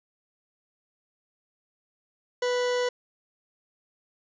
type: tone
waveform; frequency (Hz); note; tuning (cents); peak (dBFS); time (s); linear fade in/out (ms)
40% pulse; 493.3; B4; -2; -23; 2.42-2.89; 5
effects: resampled to 16000 Hz + 9-bit